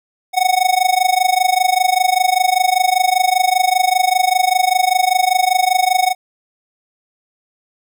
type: tone with amplitude modulation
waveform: square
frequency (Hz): 740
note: F#5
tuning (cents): 0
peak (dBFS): -9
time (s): 0.33-6.15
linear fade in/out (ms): 50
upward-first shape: sine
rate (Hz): 25.1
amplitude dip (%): 90
effects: none